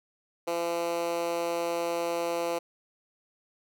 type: tone with high-pass filter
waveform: 10% pulse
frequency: 170 Hz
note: F3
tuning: 46 cents flat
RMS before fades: -30 dBFS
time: 0.47-2.59 s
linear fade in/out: 10 ms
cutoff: 440 Hz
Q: 2.6
effects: none